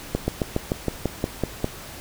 slowing click train, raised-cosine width 2 ms, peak -8 dBFS, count 10, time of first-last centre 0.15-1.644 s, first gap 130 ms, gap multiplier 1.06, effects pink hiss -39 dBFS RMS until 2 s

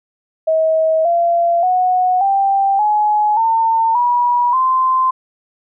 sine tone with pitch steps, 639 / 684.9 / 734 / 786.7 / 843.2 / 903.7 / 968.5 / 1038.1 Hz, D#5 / F5 / F#5 / G5 / G#5 / A5 / B5 / C6, +46 / -34 / -14 / +6 / +26 / +46 / -34 / -14 cents, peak -11 dBFS, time 0.47-5.11 s, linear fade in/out 10 ms, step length 580 ms, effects none

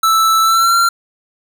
square tone with pitch glide, 1318.5 to 1372.1 Hz, E6 to F6, 0 to -31 cents, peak -10 dBFS, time 0.03-0.89 s, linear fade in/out 5 ms, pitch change +69 cents, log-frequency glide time 0.42-0.76 s, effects none

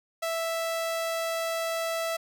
sawtooth tone, 659.3 Hz, E5, in tune, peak -24 dBFS, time 0.22-2.17 s, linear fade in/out 10 ms, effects none

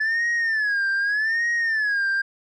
sine tone with vibrato, 1726 Hz, A6, 34 cents flat, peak -17 dBFS, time 0-2.22 s, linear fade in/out 10 ms, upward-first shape sine, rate 0.83 Hz, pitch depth 150 cents each way, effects tanh soft clip ceiling -19 dBFS

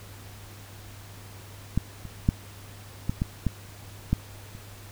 clicks, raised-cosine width 5 ms, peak -10 / -27 / -7 / -13 / -12 / -11 / -9 / -30 dBFS, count 8, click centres 1.776 / 2.053 / 2.289 / 3.095 / 3.219 / 3.467 / 4.13 / 4.551 s, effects added 100 Hz sine -45 dBFS peak until 4.91 s + pink hiss -48 dBFS RMS until 4.91 s

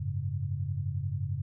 sine chord, F# suspended second, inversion none, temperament equal, 92.5 / 103.83 / 138.59 Hz, F#2 / G#2 / C#3, 0 / 0 / 0 cents, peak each -34 dBFS, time 0-1.42 s, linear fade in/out 10 ms, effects none

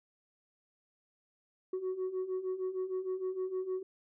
sine beating tone pair, 368.5 / 375 Hz, F#4 / F#4, -7 / +23 cents, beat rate 6.5 Hz, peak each -37 / -33 dBFS, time 1.73-3.83 s, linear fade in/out 5 ms, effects tanh soft clip ceiling -30 dBFS

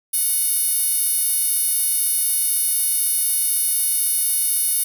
10% pulse tone with high-pass filter, 734 Hz, F#5, 14 cents flat, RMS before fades -20 dBFS, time 0.13-4.84 s, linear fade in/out 10 ms, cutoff 10000 Hz, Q 1.8, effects none

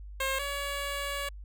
10% pulse tone pair in turn, 535 / 565.5 Hz, C5 / C#5, +38 / +34 cents, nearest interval minor second, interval 96 cents, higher second, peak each -20 / -24 dBFS, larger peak first, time 0.2-0.39 / 0.39-1.29 s, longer second, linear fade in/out 5 ms, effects added 50 Hz sine -41 dBFS peak until 1.44 s

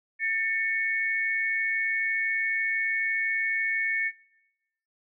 sine tone pair together, 1793 / 2217 Hz, A6 / C#7, +32 / 0 cents, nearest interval major third, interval 368 cents, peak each -27 dBFS, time 0.19-4.12 s, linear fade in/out 50 ms, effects noise-tail reverb RT60 1.0 s tail -23 dB re dry

